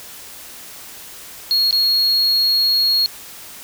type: tone with dropouts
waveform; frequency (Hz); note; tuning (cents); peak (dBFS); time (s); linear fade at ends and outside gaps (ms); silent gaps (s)
triangle; 4304; C8; +48; -12; 1.51-3.06; 0; 1.709-1.727
effects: white hiss -37 dBFS RMS until 3.63 s